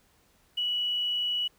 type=tone with quantisation; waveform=sine; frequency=2939 Hz; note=F#7; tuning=12 cents flat; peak=-26 dBFS; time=0.57-1.48 s; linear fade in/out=10 ms; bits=9; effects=pink hiss -65 dBFS RMS until 1.58 s